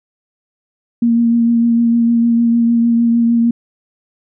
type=tone with vibrato; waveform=sine; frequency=233.4 Hz; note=A#3; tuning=2 cents sharp; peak=-9 dBFS; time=1.02-3.51 s; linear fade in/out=5 ms; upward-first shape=triangle; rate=6.6 Hz; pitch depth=21 cents each way; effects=none